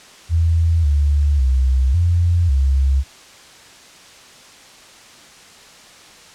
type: tone with pitch steps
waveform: sine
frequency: 82.7 / 72.5 / 65 / 86.5 / 67.7 Hz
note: E2 / D2 / C2 / F2 / C#2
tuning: +6 / -22 / -11 / -16 / -40 cents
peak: -12 dBFS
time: 0.29-3.04 s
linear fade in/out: 50 ms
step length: 550 ms
effects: white hiss -43 dBFS RMS until 6.34 s + low-pass 7000 Hz 12 dB/octave